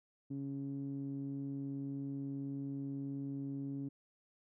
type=tone with low-pass filter; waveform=sawtooth; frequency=138.59 Hz; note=C#3; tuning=in tune; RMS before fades=-41 dBFS; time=0.3-3.89 s; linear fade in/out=10 ms; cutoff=280 Hz; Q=3.9; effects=none